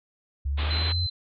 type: exponential sweep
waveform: sine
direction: up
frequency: 68.2 to 89.9 Hz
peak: -24 dBFS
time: 0.45-1.07 s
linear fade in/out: 10 ms
type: low-pass noise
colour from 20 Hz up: white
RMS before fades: -34 dBFS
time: 0.57-0.93 s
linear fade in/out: 20 ms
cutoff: 4100 Hz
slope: 96 dB/octave
type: tone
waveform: sine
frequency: 4068 Hz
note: C8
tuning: 50 cents flat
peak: -28 dBFS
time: 0.7-1.1 s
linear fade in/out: 10 ms
effects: none